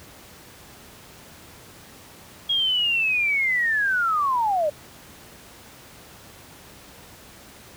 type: linear sweep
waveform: sine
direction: down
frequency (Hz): 3300 to 571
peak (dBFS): -19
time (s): 2.49-4.7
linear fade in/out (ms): 10
effects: pink hiss -46 dBFS RMS until 7.76 s + high-pass 60 Hz 12 dB/octave